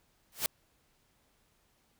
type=noise with exponential growth; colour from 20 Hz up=white; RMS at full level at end=-26 dBFS; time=0.32-0.46 s; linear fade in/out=1 ms; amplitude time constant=30 ms; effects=pink hiss -71 dBFS RMS until 1.99 s